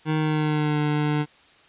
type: tone with pitch glide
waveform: 25% pulse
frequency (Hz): 155.56 to 149.48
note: D#3 to D3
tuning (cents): 0 to +31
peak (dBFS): -17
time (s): 0.05-1.26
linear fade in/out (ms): 50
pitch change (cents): -69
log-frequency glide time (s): 0.17-0.78
effects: white hiss -54 dBFS RMS until 1.68 s + resampled to 8000 Hz